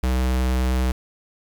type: tone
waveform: square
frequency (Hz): 63.6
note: C2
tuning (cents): -48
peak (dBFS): -19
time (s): 0.03-0.92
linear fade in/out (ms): 5
effects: 8-bit